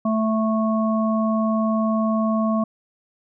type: harmonic tone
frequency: 220 Hz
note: A3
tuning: in tune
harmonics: 1 / 3 / 5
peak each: -19 / -25 / -27 dBFS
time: 0.05-2.64 s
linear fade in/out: 5 ms
effects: none